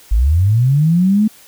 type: linear sweep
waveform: sine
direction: up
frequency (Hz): 47.09 to 220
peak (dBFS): -9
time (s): 0.11-1.28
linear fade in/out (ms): 10
effects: white hiss -44 dBFS RMS until 1.47 s